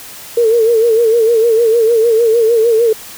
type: tone with vibrato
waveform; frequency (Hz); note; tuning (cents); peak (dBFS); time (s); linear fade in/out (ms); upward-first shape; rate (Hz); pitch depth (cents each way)
sine; 456.2; A#4; -37; -7; 0.37-2.93; 5; sine; 6.6; 77
effects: white hiss -32 dBFS RMS until 3.17 s